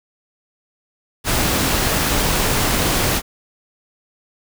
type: noise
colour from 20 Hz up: pink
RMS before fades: -18 dBFS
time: 1.24-3.22 s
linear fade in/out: 50 ms
effects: none